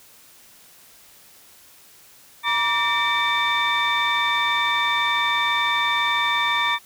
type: tone cluster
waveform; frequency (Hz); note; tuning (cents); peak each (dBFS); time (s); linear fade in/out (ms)
sine; 953 / 1165 / 1811 / 2307 / 3577; A#5 / D6 / A6 / D7 / A7; +38 / -14 / +49 / -31 / +28; -24; 2.43-6.79; 50
effects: tanh soft clip ceiling -12 dBFS + white hiss -50 dBFS RMS until 6.85 s